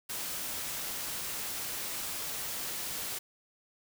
white noise, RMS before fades -37 dBFS, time 0.09-3.19 s, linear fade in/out 10 ms, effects none

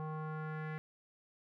square tone with low-pass filter sweep, 155.56 Hz, D#3, in tune, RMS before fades -41 dBFS, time 0-0.78 s, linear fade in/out 0 ms, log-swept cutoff 1000 to 1900 Hz, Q 3, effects none

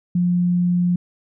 sine tone, 176.9 Hz, F3, 23 cents sharp, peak -15 dBFS, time 0.15-0.96 s, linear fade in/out 5 ms, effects none

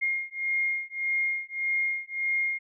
sine beating tone pair, 2132 / 2133.7 Hz, C7 / C7, +32 / +33 cents, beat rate 1.7 Hz, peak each -29 dBFS, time 0.01-2.59 s, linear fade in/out 20 ms, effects none

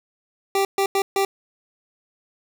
25% pulse tone bursts at uneven times, 392 Hz, G4, in tune, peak -14 dBFS, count 4, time 0.55-0.65 / 0.78-0.86 / 0.95-1.02 / 1.16-1.25 s, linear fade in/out 2 ms, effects none

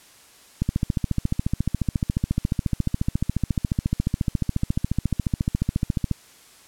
click train, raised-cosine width 5 ms, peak -9 dBFS, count 79, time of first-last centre 0.62-6.113 s, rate 14.2 Hz, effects white hiss -51 dBFS RMS until 6.67 s + low-pass 11000 Hz 12 dB/octave

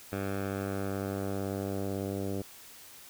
10% pulse tone with low-pass filter sweep, 98 Hz, G2, in tune, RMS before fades -34 dBFS, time 0.12-2.42 s, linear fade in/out 5 ms, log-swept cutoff 2100 to 510 Hz, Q 1, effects white hiss -51 dBFS RMS until 3.09 s

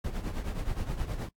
brown noise with tremolo, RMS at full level -30 dBFS, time 0.04-1.29 s, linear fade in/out 5 ms, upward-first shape triangle, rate 9.5 Hz, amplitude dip 75%, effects noise-tail reverb RT60 0.1 s tail -22 dB re dry + AAC 64 kbps

